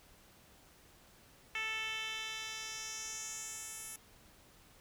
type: tone with band-pass filter sweep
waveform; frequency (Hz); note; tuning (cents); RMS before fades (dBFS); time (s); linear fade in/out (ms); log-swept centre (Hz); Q
10% pulse; 440; A4; 0; -42; 1.55-3.96; 2; 2500 to 10000; 2.4
effects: pink hiss -62 dBFS RMS until 4.8 s